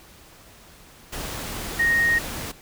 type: tone in noise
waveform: sine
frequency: 1864 Hz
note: A#6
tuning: 1 cent flat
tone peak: -17 dBFS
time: 1.79-2.19 s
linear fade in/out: 10 ms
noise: pink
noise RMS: -32 dBFS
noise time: 1.12-2.52 s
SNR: +12 dB
effects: pink hiss -49 dBFS RMS until 2.61 s